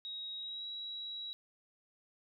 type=tone with pitch glide; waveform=sine; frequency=3797 to 3879 Hz; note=A#7 to B7; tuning=+31 to -32 cents; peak=-40 dBFS; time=0.05-1.33 s; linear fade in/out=0 ms; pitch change=+37 cents; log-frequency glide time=0.36-0.66 s; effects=none